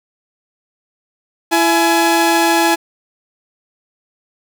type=tone pair together; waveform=sawtooth; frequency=334.5 / 843 Hz; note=E4 / G#5; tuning=+25 / +26 cents; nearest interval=octave + major third; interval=1601 cents; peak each=-10 dBFS; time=1.51-2.76 s; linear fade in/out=20 ms; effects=none